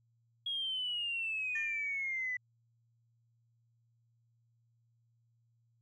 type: exponential sweep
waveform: sine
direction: down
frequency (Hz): 3311 to 1975.5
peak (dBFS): -33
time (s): 0.46-2.37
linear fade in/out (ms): 5
type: tone with exponential decay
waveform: sine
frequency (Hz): 1805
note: A6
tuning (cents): +44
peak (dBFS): -33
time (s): 1.55-2.24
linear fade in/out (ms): 5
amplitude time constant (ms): 150
effects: tanh soft clip ceiling -27 dBFS + added 116 Hz sine -70 dBFS peak until 5.81 s